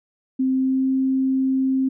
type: tone with pitch glide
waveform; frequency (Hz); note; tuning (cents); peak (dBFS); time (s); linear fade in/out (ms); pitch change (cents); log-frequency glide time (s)
sine; 261.6 to 264.3; C4 to C4; 0 to +18; -17; 0.39-1.89; 10; +18; 0.51-0.89
effects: none